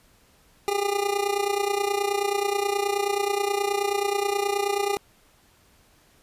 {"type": "tone with amplitude modulation", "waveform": "25% pulse", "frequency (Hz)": 403.5, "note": "G#4", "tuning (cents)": -50, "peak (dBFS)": -16, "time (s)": [0.68, 4.97], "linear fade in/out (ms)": 0, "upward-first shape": "sine", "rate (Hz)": 29.4, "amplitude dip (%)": 75, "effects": ["pink hiss -59 dBFS RMS until 6.22 s", "resampled to 32000 Hz"]}